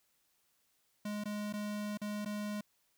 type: tone with dropouts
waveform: square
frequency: 208.3 Hz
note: G#3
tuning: 5 cents sharp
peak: -37 dBFS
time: 1.05-2.61 s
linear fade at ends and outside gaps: 5 ms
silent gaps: 1.239-1.255 / 1.527-1.536 / 1.974-2.015 / 2.249-2.258 s
effects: white hiss -75 dBFS RMS until 2.97 s